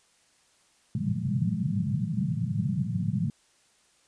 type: band-pass noise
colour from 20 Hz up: white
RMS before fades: -28 dBFS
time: 0.95-3.3 s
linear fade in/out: 2 ms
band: 100 to 210 Hz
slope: 96 dB/octave
effects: white hiss -64 dBFS RMS until 4.07 s + resampled to 22050 Hz